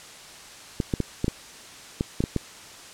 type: clicks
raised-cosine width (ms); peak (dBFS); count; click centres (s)
3; -10; 9; 0.802 / 0.938 / 1.003 / 1.244 / 1.281 / 2.009 / 2.205 / 2.239 / 2.363
effects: white hiss -44 dBFS RMS until 2.93 s + low-pass 8000 Hz 12 dB/octave